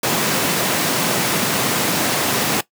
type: high-pass noise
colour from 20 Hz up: pink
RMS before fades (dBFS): -19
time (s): 0.03-2.61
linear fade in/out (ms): 5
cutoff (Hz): 140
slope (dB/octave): 24
effects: noise-tail reverb RT60 0.1 s tail -17 dB re dry